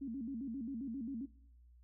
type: tone with vibrato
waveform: sine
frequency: 250 Hz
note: B3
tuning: 21 cents sharp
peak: -39 dBFS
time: 0.01-1.26 s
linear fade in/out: 10 ms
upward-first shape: square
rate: 7.5 Hz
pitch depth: 170 cents each way
effects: noise-tail reverb RT60 0.8 s tail -22 dB re dry + added 60 Hz sine -59 dBFS peak until 1.83 s